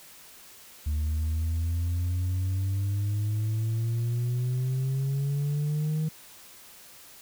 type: exponential sweep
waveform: sine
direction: up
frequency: 74.5 to 157.9 Hz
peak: -22 dBFS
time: 0.86-6.09 s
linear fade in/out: 10 ms
effects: tanh soft clip ceiling -24 dBFS + white hiss -50 dBFS RMS until 7.21 s